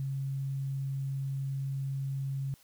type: tone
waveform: sine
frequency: 136.2 Hz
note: C#3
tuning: 30 cents flat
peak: -31 dBFS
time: 0-2.54 s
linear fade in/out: 0 ms
effects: white hiss -62 dBFS RMS until 2.63 s